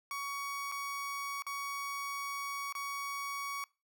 30% pulse tone with dropouts, 1125 Hz, C#6, 25 cents sharp, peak -34 dBFS, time 0.11-3.64 s, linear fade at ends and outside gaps 1 ms, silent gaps 0.716-0.721 / 1.422-1.466 / 2.725-2.751 s, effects noise-tail reverb RT60 0.3 s tail -23 dB re dry

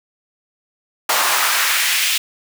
pink noise with high-pass filter sweep, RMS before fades -17 dBFS, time 1.09-2.18 s, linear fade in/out 5 ms, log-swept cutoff 800 to 2800 Hz, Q 1.5, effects none

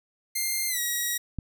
5% pulse tone with pitch glide, 2106 to 1909 Hz, C7 to A#6, +11 to +41 cents, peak -16 dBFS, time 0.35-1.18 s, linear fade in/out 10 ms, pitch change -170 cents, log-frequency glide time 0.68-0.79 s
click, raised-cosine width 5 ms, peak -19 dBFS, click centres 1.387 s
effects none

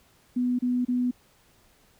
sine tone bursts, 247.6 Hz, B3, 5 cents sharp, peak -22 dBFS, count 3, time 0.36-1.112 s, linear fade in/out 10 ms, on 230 ms, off 31 ms, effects pink hiss -61 dBFS RMS until 1.99 s

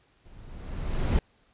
brown noise with level ramp, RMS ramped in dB -50 to -21 dBFS, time 0.25-1.19 s, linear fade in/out 2 ms, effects pink hiss -65 dBFS RMS until 1.53 s + resampled to 8000 Hz

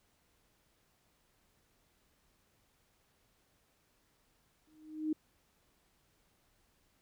sine tone with exponential growth, 310 Hz, D#4, 6 cents flat, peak -28 dBFS, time 4.67-5.13 s, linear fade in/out 5 ms, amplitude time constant 100 ms, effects pink hiss -73 dBFS RMS until 7.01 s

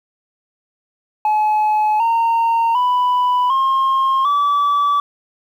sine tone with pitch steps, 853 / 919.5 / 991.2 / 1068.5 / 1151.8 Hz, G#5 / A#5 / B5 / C6 / D6, +46 / -24 / +6 / +36 / -34 cents, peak -10 dBFS, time 1.25-5 s, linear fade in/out 2 ms, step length 750 ms, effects tanh soft clip ceiling -12 dBFS + 8-bit

